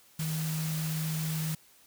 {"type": "tone in noise", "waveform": "sine", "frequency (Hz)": 157.9, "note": "D#3", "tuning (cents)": 26, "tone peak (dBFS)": -30, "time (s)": [0.19, 1.55], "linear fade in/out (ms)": 5, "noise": "white", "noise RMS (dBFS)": -39, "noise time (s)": [0.19, 1.55], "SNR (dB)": 6, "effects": ["white hiss -60 dBFS RMS until 1.86 s"]}